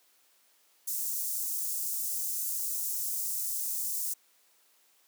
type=high-pass noise; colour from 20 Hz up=white; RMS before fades=-33 dBFS; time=0.87-4.14 s; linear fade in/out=10 ms; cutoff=6500 Hz; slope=24 dB/octave; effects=white hiss -66 dBFS RMS until 5.07 s + high-pass 300 Hz 12 dB/octave